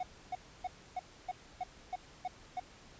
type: tone bursts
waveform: triangle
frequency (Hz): 734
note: F#5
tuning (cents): -14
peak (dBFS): -32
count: 9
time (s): 0-2.599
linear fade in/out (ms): 5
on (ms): 31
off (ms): 290
effects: pink hiss -57 dBFS RMS until 2.99 s + resampled to 16000 Hz